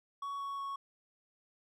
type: tone with pitch steps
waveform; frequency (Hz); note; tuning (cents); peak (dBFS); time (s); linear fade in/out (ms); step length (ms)
triangle; 1120 / 1113.5 / 1107.1; C#6 / C#6 / C#6; +18 / +7 / -3; -35; 0.22-0.76; 5; 180
effects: none